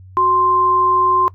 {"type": "tone pair together", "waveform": "sine", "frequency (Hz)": [369.5, 1046.5], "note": ["F#4", "C6"], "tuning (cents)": [-2, 0], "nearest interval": "octave + tritone", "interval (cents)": 1802, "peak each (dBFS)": [-22, -12], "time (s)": [0.17, 1.28], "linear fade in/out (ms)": 0, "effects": ["noise-tail reverb RT60 0.1 s tail -20 dB re dry", "added 93 Hz sine -37 dBFS peak until 1.34 s"]}